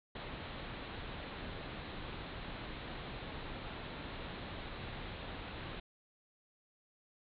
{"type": "low-pass noise", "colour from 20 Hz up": "pink", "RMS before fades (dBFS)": -45, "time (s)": [0.15, 5.8], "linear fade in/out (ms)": 5, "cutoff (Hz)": 4100, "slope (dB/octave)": 96, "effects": []}